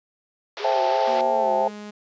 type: band-pass noise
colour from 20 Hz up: pink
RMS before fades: -34 dBFS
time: 0.57-1.21 s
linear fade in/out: 0 ms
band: 410 to 5300 Hz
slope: 48 dB/octave
type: tone with vibrato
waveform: sine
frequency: 396.9 Hz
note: G4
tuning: 22 cents sharp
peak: -31 dBFS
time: 0.59-1.71 s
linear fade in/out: 20 ms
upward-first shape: sine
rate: 2.9 Hz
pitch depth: 130 cents each way
type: chord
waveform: sine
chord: A minor seventh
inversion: first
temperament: just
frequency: 528 / 660 / 792 / 880 Hz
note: C5 / E5 / G5 / A5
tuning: +16 / +2 / +18 / 0 cents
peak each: -24 dBFS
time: 0.64-1.68 s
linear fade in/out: 5 ms
type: tone with pitch glide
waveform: sawtooth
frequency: 236.9 to 208.6 Hz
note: A#3 to G#3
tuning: +28 to +8 cents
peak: -31 dBFS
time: 1.07-1.91 s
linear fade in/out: 10 ms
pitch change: -220 cents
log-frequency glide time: 1.3-1.54 s
effects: resampled to 16000 Hz